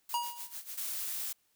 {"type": "noise with tremolo", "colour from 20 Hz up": "blue", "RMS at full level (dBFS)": -41, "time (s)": [0.09, 0.83], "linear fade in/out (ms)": 2, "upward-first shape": "sine", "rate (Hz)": 6.8, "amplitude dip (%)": 80}
{"type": "tone with exponential decay", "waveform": "square", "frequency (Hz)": 954, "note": "A#5", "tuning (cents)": 40, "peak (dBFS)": -28, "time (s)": [0.14, 0.58], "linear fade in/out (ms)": 2, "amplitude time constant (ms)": 94}
{"type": "noise", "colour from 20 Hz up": "blue", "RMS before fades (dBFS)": -37, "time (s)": [0.77, 1.33], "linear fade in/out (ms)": 10}
{"effects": ["white hiss -73 dBFS RMS until 1.55 s"]}